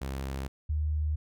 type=tone pair in turn; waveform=sawtooth / sine; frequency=67.2 / 76.13 Hz; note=C2 / D#2; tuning=+47 / -37 cents; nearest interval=major second; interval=216 cents; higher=second; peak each=-29 / -26 dBFS; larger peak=second; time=0.01-0.48 / 0.69-1.16 s; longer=neither; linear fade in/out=10 ms; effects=none